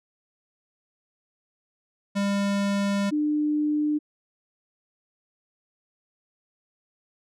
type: tone pair in turn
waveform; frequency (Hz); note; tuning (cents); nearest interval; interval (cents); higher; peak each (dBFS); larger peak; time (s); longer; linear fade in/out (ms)
square / sine; 200 / 299.7; G3 / D4; +35 / +35; perfect fifth; 700; second; -23 / -21; second; 2.15-3.11 / 3.11-3.99; first; 20
effects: low-pass 8000 Hz 12 dB/octave